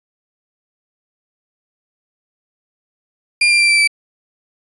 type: tone with pitch steps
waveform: 35% pulse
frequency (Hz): 2400 / 2379 / 2359 / 2338 / 2318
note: D7 / D7 / D7 / D7 / D7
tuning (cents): +37 / +22 / +7 / -8 / -23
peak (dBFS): -8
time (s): 3.41-3.875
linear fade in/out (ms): 5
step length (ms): 93
effects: resampled to 24000 Hz